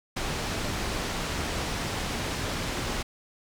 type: low-pass noise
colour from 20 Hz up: pink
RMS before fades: -31 dBFS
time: 0.16-3.03 s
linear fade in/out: 10 ms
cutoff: 6800 Hz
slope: 12 dB/octave
effects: none